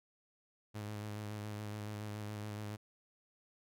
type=tone with vibrato; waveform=sawtooth; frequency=105.2 Hz; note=G#2; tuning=23 cents sharp; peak=-37 dBFS; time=0.74-2.77 s; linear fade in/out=20 ms; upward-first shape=square; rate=7.1 Hz; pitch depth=21 cents each way; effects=none